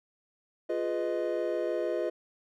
triangle chord, F half-diminished seventh, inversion none, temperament equal with one note detuned, 349.2 / 415.3 / 497.9 / 622.3 Hz, F4 / Ab4 / Cb5 / Eb5, 0 / 0 / +14 / 0 cents, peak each -31 / -34 / -32 / -31 dBFS, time 0.69-2.1 s, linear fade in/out 10 ms, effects none

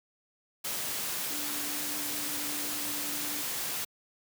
sine tone in noise, 293.7 Hz, D4, in tune, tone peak -43 dBFS, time 1.3-3.42 s, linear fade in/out 10 ms, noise white, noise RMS -34 dBFS, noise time 0.64-3.85 s, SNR -12 dB, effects high-pass 100 Hz 12 dB/octave

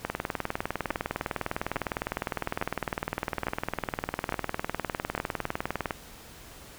two click trains, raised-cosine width 0.5 ms, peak -13 / -13 dBFS, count 116 / 7, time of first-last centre 0.1-5.908 / 0.05-5.178 s, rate 19.8 / 1.17 Hz, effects pink hiss -48 dBFS RMS until 6.78 s

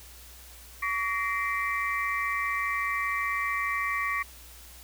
sine tone cluster, 1136 / 1869 / 2065 / 2330 Hz, C#6 / A#6 / C7 / D7, +42 / +4 / -23 / -14 cents, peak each -30 / -32 / -33 / -35 dBFS, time 0.82-4.23 s, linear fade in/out 10 ms, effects added 60 Hz sine -50 dBFS peak until 4.83 s + white hiss -50 dBFS RMS until 4.83 s

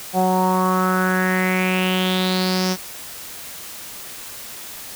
sawtooth tone with low-pass filter sweep, 185.1 Hz, F#3, 1 cent sharp, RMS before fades -19 dBFS, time 0.13-2.77 s, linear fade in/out 50 ms, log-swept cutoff 730 to 5800 Hz, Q 5.6, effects white hiss -35 dBFS RMS until 4.95 s

